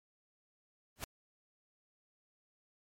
pink noise with exponential growth, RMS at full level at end -35 dBFS, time 0.96-1.04 s, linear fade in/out 0 ms, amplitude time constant 16 ms, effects MP3 64 kbps

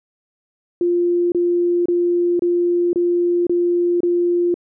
sine tone bursts, 349.2 Hz, F4, in tune, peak -14 dBFS, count 7, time 0.81-4.542 s, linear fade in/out 2 ms, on 510 ms, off 27 ms, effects none

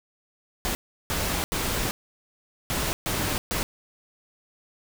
pink noise bursts at uneven times, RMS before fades -27 dBFS, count 6, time 0.65-0.75 / 1.1-1.44 / 1.52-1.91 / 2.7-2.93 / 3.06-3.38 / 3.51-3.63 s, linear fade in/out 0 ms, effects none

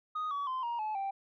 sine tone with pitch steps, 1244.5 / 1134.6 / 1034.5 / 943.2 / 859.9 / 784 Hz, D#6 / C#6 / C6 / A#5 / A5 / G5, 0 / +40 / -20 / +20 / -40 / 0 cents, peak -30 dBFS, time 0.15-1.11 s, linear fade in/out 10 ms, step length 160 ms, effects tanh soft clip ceiling -31 dBFS

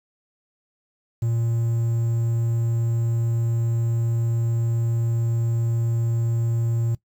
triangle tone with quantisation, 115.9 Hz, A#2, 10 cents flat, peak -18 dBFS, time 1.22-6.95 s, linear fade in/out 5 ms, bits 8, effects noise-tail reverb RT60 0.1 s tail -19 dB re dry

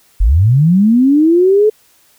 sine linear sweep, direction up, 39 to 436.5 Hz, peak -6 dBFS, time 0.2-1.7 s, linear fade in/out 10 ms, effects white hiss -51 dBFS RMS until 2.18 s

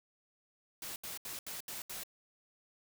white noise bursts, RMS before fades -43 dBFS, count 6, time 0.82-2.035 s, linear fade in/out 2 ms, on 140 ms, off 75 ms, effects none

